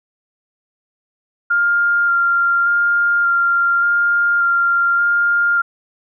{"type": "tone with vibrato", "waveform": "sine", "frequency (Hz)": 1396.9, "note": "F6", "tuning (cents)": 0, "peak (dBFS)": -12, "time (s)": [1.5, 5.62], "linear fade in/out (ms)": 10, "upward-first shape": "square", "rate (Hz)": 0.86, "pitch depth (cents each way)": 10, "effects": []}